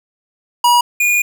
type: tone pair in turn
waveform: square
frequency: 964 / 2437 Hz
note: B5 / D#7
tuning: -42 / -37 cents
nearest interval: octave + major third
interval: 1605 cents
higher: second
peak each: -9 / -12 dBFS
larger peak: first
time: 0.64-0.81 / 1-1.22 s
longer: second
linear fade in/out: 5 ms
effects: none